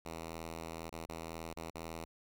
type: tone with dropouts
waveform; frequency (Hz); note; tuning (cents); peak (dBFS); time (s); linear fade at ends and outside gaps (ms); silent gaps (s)
5% pulse; 82; E2; -9; -31; 0.05-2.05; 5; 0.896-0.925 / 1.06-1.089 / 1.538-1.563 / 1.703-1.746
effects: none